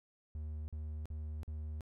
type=tone bursts; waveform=triangle; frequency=76.6 Hz; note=D#2; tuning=27 cents flat; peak=-37 dBFS; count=4; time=0.35-1.808 s; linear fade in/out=0 ms; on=330 ms; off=46 ms; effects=none